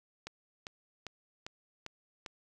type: click train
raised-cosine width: 0.2 ms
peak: -24 dBFS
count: 6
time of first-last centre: 0.27-2.262 s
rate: 2.51 Hz
effects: none